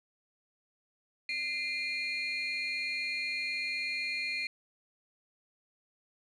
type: tone cluster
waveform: sine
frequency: 2078 / 2414 / 4233 Hz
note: C7 / D7 / C8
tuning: -12 / +47 / +19 cents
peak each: -36 / -33 / -37 dBFS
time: 1.29-4.47 s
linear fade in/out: 2 ms
effects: tanh soft clip ceiling -27 dBFS